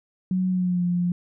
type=tone with pitch glide; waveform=sine; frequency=185 to 176.24 Hz; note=F#3 to F3; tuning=0 to +16 cents; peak=-20 dBFS; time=0.31-1.12 s; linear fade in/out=2 ms; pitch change=-84 cents; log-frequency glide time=0.49-0.84 s; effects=none